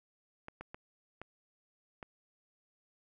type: clicks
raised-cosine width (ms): 0.5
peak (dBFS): -29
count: 5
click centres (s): 0.484 / 0.61 / 0.745 / 1.216 / 2.028
effects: none